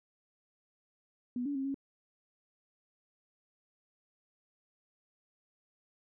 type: tone with pitch steps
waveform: sine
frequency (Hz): 245.9 / 285.5 / 269.1 / 274.6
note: B3 / D4 / C4 / C#4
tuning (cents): -7 / -49 / +49 / -16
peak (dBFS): -32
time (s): 1.36-1.744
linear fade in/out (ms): 2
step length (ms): 96
effects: none